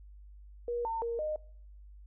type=tone with pitch steps; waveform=sine; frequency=478 / 905 / 467.1 / 613 Hz; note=A#4 / A5 / A#4 / D#5; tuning=+43 / +48 / +3 / -26 cents; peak=-31 dBFS; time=0.68-1.36 s; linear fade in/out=2 ms; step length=170 ms; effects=noise-tail reverb RT60 0.6 s tail -23 dB re dry + added 50 Hz sine -49 dBFS peak until 2.06 s